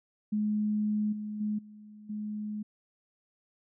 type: tone with level steps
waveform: sine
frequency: 211.1 Hz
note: G#3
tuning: 29 cents sharp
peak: -26 / -34 / -28 / -47 / -33 dBFS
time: 0.32-2.63 s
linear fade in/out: 10 ms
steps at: 1.12 / 1.4 / 1.58 / 2.09 s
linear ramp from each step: 10 ms
effects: none